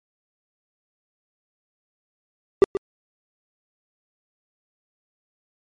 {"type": "tone with echo", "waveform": "triangle", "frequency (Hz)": 392, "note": "G4", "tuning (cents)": 0, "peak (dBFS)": -6, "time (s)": [2.62, 2.64], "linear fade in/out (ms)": 0, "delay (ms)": 130, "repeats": 1, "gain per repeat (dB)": -12, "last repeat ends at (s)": 2.77, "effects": ["MP3 48 kbps"]}